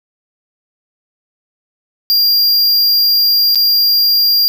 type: tone with dropouts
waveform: square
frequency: 4782 Hz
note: D8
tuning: 30 cents sharp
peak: -9 dBFS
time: 2.1-4.48 s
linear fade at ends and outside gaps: 0 ms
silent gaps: 3.548-3.556 s
effects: none